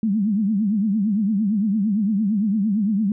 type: tone with vibrato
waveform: sine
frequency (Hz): 207.7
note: G#3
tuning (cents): 0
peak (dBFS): -17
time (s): 0.03-3.12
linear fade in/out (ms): 2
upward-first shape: triangle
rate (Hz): 8.8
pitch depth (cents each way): 180
effects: none